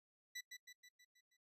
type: tone with echo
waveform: 20% pulse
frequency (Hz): 1975.5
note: B6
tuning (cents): 0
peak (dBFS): -40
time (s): 0.35-0.41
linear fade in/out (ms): 10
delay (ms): 160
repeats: 6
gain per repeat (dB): -5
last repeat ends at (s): 1.37
effects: noise-tail reverb RT60 0.1 s tail -24 dB re dry + resampled to 32000 Hz